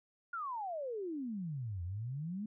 sine exponential two-way sweep, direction down then up, 1438 to 84 to 220.8 Hz, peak -37 dBFS, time 0.33-2.46 s, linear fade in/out 5 ms, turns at 1.83 s, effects none

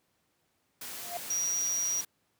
white noise, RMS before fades -41 dBFS, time 0.81-2.05 s, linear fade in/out 5 ms
triangle tone with exponential growth, 698 Hz, F5, 1 cent flat, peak -29 dBFS, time 0.96-1.17 s, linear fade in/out 1 ms, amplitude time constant 45 ms
triangle tone, 5760 Hz, F#8, 47 cents flat, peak -27 dBFS, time 1.3-2.01 s, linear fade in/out 5 ms
effects pink hiss -74 dBFS RMS until 2.39 s + high-pass 100 Hz 12 dB/octave

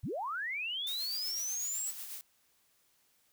sine linear sweep, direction up, 63.8 to 7902 Hz, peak -34 dBFS, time 0.03-1.91 s, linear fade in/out 10 ms
blue noise with tremolo, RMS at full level -42 dBFS, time 0.87-2.21 s, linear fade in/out 0 ms, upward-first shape sine, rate 8.1 Hz, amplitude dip 40%
effects white hiss -71 dBFS RMS until 3.32 s

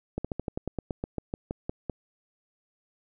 slowing click train, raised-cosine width 2 ms, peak -17 dBFS, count 15, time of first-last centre 0.18-1.897 s, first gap 66 ms, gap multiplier 1.09, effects none

